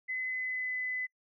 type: tone with pitch glide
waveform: sine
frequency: 2028 to 2011 Hz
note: B6 to B6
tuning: +45 to +31 cents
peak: -32 dBFS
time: 0.08-1.07 s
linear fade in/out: 20 ms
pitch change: -14 cents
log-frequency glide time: 0.31-0.74 s
effects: noise-tail reverb RT60 0.1 s tail -26 dB re dry